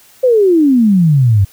sine exponential sweep, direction down, 530 to 93.7 Hz, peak -6 dBFS, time 0.23-1.45 s, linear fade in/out 10 ms, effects white hiss -45 dBFS RMS until 1.52 s

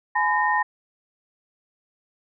sine tone cluster, 844 / 1007 / 1838 Hz, G#5 / B5 / A#6, +28 / +33 / -25 cents, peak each -23 dBFS, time 0.15-0.63 s, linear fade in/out 10 ms, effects none

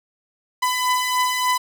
sawtooth beating tone pair, 1000 / 1003.4 Hz, B5 / B5, +21 / +27 cents, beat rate 3.4 Hz, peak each -21 / -16 dBFS, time 0.62-1.58 s, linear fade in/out 10 ms, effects none

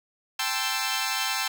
10% pulse chord, A minor seventh, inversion third, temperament equal with one note detuned, 784 / 880 / 1046.5 / 1325.4 Hz, G5 / A5 / C6 / E6, 0 / 0 / 0 / +9 cents, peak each -23 dBFS, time 0.39-1.48 s, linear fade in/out 5 ms, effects none

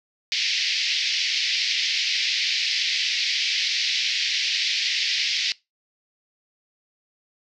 white band-pass noise, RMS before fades -24 dBFS, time 0.32-5.52 s, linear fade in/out 0 ms, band 2000 to 5300 Hz, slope 48 dB/octave, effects noise-tail reverb RT60 0.2 s tail -21 dB re dry

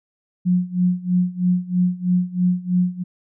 sine tone with tremolo, 180 Hz, F#3, 47 cents flat, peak -13 dBFS, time 0.45-3.04 s, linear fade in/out 20 ms, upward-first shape sine, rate 3.1 Hz, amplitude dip 90%, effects none

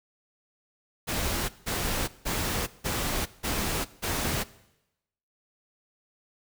pink noise bursts, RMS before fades -29 dBFS, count 6, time 1.07-4.44 s, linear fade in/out 20 ms, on 420 ms, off 170 ms, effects noise-tail reverb RT60 0.9 s tail -19 dB re dry

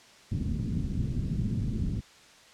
white low-pass noise, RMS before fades -30 dBFS, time 0.31-2.01 s, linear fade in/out 20 ms, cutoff 210 Hz, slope 24 dB/octave, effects white hiss -54 dBFS RMS until 2.53 s + low-pass 6000 Hz 12 dB/octave

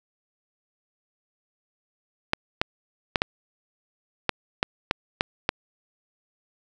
clicks, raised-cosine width 0.3 ms, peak -4 dBFS, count 9, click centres 2.334 / 2.615 / 3.158 / 3.219 / 4.293 / 4.629 / 4.911 / 5.209 / 5.491 s, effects none

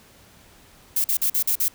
violet noise bursts, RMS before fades -21 dBFS, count 6, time 0.96-1.683 s, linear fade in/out 5 ms, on 83 ms, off 45 ms, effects pink hiss -52 dBFS RMS until 1.74 s

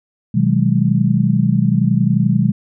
sine chord, G# minor seventh, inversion first, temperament just, 124.59 / 155.74 / 186.89 / 207.7 Hz, B2 / D#3 / F#3 / G#3, +16 / +2 / +18 / 0 cents, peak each -17 dBFS, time 0.34-2.52 s, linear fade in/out 10 ms, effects none

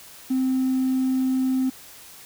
triangle tone, 260.3 Hz, C4, 9 cents flat, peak -16 dBFS, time 0.3-1.7 s, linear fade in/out 10 ms, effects tanh soft clip ceiling -16 dBFS + white hiss -45 dBFS RMS until 2.25 s

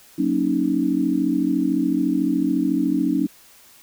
sine chord, D# minor seventh, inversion first, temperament equal, 185 / 233.1 / 277.2 / 311.1 Hz, F#3 / A#3 / C#4 / D#4, 0 / 0 / 0 / 0 cents, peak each -26 / -26 / -21 / -22 dBFS, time 0.18-3.27 s, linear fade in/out 10 ms, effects white hiss -50 dBFS RMS until 3.82 s

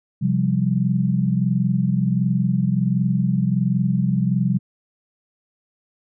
sine chord, C suspended fourth, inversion none, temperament equal, 130.81 / 174.61 / 196 Hz, C3 / F3 / G3, 0 / 0 / 0 cents, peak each -21 dBFS, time 0.21-4.59 s, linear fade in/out 20 ms, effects none

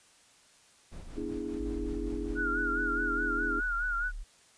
brown noise with tremolo, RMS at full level -42 dBFS, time 0.91-2.41 s, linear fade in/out 20 ms, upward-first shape sine, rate 5.2 Hz, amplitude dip 50%
sine chord, E dominant seventh, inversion second, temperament equal with one note detuned, 244.8 / 293.7 / 329.6 / 415.3 Hz, B3 / D4 / E4 / G#4, -15 / 0 / 0 / 0 cents, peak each -41 / -38 / -38 / -39 dBFS, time 1.16-3.61 s, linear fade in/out 20 ms
sine exponential sweep, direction down, 52 to 35.74 Hz, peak -36 dBFS, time 1.59-4.24 s, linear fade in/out 20 ms
sine tone with vibrato, 1432 Hz, F6, 43 cents sharp, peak -29 dBFS, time 2.35-4.12 s, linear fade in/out 50 ms, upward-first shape sine, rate 4.8 Hz, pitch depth 69 cents each way
effects white hiss -61 dBFS RMS until 4.57 s + resampled to 22050 Hz

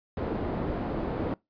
white low-pass noise, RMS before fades -31 dBFS, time 0.17-1.34 s, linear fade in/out 2 ms, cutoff 470 Hz, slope 12 dB/octave, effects noise-tail reverb RT60 0.2 s tail -24 dB re dry + resampled to 11025 Hz

